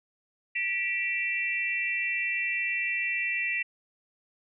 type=tone cluster; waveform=sine; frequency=1953 / 2348 / 2697 Hz; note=B6 / D7 / E7; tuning=-20 / -1 / +39 cents; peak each=-31 dBFS; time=0.55-3.63 s; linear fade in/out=10 ms; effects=none

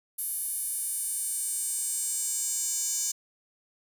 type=tone with high-pass filter sweep; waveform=square; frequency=329.6 Hz; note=E4; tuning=in tune; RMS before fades=-31 dBFS; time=0.18-3.12 s; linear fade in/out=10 ms; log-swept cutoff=11000 to 6800 Hz; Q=4.7; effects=none

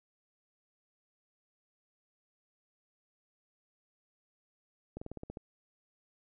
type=slowing click train; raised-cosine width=2 ms; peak=-28 dBFS; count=8; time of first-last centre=4.97-5.372 s; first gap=45 ms; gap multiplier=1.08; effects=none

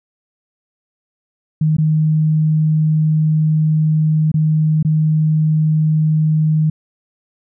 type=tone with dropouts; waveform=sine; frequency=155.56 Hz; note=D#3; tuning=in tune; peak=-11 dBFS; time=1.61-6.7 s; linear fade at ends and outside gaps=5 ms; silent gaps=1.768-1.783 / 4.317-4.341 / 4.828-4.848 s; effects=none

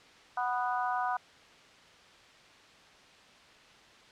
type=harmonic tone; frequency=246.9 Hz; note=B3; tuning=in tune; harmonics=3 / 4 / 5 / 6; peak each=-32 / -34 / -36 / -38 dBFS; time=0.37-1.17 s; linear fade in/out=5 ms; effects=white hiss -56 dBFS RMS until 4.11 s + low-pass 4000 Hz 12 dB/octave

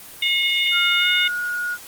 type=harmonic tone; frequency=720 Hz; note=F#5; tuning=47 cents flat; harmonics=3 / 4 / 5; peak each=-20 / -21 / -22 dBFS; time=0.22-1.28 s; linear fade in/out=5 ms
type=tone with pitch glide; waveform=sine; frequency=1396.9 to 1443.7 Hz; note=F6 to F#6; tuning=0 to -43 cents; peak=-22 dBFS; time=0.71-1.78 s; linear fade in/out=50 ms; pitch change=+57 cents; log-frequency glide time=0.98-1.08 s
effects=white hiss -40 dBFS RMS until 1.87 s + Opus 24 kbps

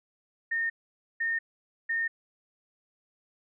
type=tone bursts; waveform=sine; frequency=1830 Hz; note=A#6; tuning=32 cents flat; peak=-26 dBFS; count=3; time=0.51-2.08 s; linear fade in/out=10 ms; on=190 ms; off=500 ms; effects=none

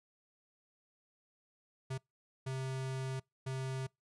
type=tone bursts at uneven times; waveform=square; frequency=132 Hz; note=C3; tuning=16 cents sharp; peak=-37 dBFS; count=3; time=1.9-1.98 / 2.46-3.2 / 3.46-3.87 s; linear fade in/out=10 ms; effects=noise-tail reverb RT60 0.2 s tail -26 dB re dry + resampled to 24000 Hz

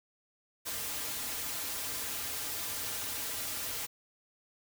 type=noise with comb filter; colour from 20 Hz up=white; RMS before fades=-37 dBFS; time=0.65-3.87 s; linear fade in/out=20 ms; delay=5.4 ms; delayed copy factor=-0.95; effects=none

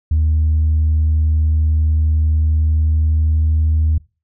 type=tone with pitch glide; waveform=sine; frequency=77.78 to 78.32 Hz; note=D#2 to D#2; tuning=0 to +12 cents; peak=-10 dBFS; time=0.11-3.98 s; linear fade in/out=5 ms; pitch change=+12 cents; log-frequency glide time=2.42-3.72 s; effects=noise-tail reverb RT60 0.3 s tail -23 dB re dry + tanh soft clip ceiling -9 dBFS

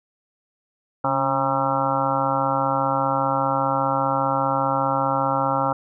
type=harmonic tone with a mistuned harmonic; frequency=135 Hz; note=C#3; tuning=45 cents flat; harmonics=1 / 2 / 4 / 5 / 6 / 7 / 8 / 9 / 10; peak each=-30 / -29 / -26 / -32 / -25 / -26 / -30 / -29 / -27 dBFS; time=1.04-5.73 s; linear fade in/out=5 ms; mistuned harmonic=2; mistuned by=+50 cents; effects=none

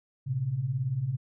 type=beating tone pair; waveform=sine; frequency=115.2 / 133.2 Hz; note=A#2 / C3; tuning=-20 / +31 cents; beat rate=18 Hz; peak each=-33 / -28 dBFS; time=0.26-1.17 s; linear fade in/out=20 ms; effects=none

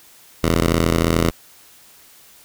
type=ring-modulated tone; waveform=10% pulse; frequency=83 Hz; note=E2; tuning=12 cents sharp; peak=-4 dBFS; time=0.43-1.31 s; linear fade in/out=10 ms; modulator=24.8 Hz; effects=white hiss -48 dBFS RMS until 2.44 s

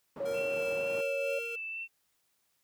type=band-pass noise; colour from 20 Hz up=white; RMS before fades=-46 dBFS; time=0.16-1.01 s; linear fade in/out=2 ms; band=140 to 640 Hz; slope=12 dB/octave
type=tone; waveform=sine; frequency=554.4 Hz; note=C#5; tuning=in tune; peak=-31 dBFS; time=0.2-1.39 s; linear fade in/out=5 ms
type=tone with tremolo; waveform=square; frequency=466.2 Hz; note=A#4; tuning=in tune; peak=-37 dBFS; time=0.25-1.56 s; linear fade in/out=10 ms; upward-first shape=triangle; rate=3 Hz; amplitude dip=45%
type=tone with vibrato; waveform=sine; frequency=2670 Hz; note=E7; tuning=22 cents sharp; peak=-36 dBFS; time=0.33-1.88 s; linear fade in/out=50 ms; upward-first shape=sine; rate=2.1 Hz; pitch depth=19 cents each way
effects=white hiss -75 dBFS RMS until 2.63 s

